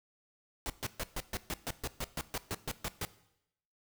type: noise bursts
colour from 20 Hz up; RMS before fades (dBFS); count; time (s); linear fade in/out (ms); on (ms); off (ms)
pink; -36; 15; 0.66-3.05; 0; 38; 130
effects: noise-tail reverb RT60 0.8 s tail -17 dB re dry